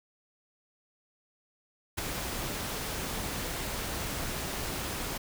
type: noise with ADSR envelope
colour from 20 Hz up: pink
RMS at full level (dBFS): -31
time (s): 1.97-5.18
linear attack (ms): 16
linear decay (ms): 10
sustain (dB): -4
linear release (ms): 9
effects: none